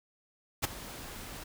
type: noise with ADSR envelope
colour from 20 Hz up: pink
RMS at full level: -26 dBFS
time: 0.62-1.44 s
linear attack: 24 ms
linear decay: 12 ms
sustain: -18 dB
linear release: 11 ms
effects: none